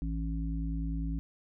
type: harmonic tone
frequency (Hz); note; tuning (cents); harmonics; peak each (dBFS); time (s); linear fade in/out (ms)
55; A1; 0; 1 / 3 / 5; -32 / -37 / -39; 0.02-1.19; 0
effects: none